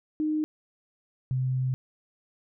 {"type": "tone pair in turn", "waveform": "sine", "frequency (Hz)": [307.5, 129.29], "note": ["D#4", "C3"], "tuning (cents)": [-20, -20], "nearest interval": "octave + minor third", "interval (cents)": 1500, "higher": "first", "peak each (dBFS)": -24, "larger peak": "neither", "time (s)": [[0.2, 0.44], [1.31, 1.74]], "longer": "second", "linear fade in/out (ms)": 0, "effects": []}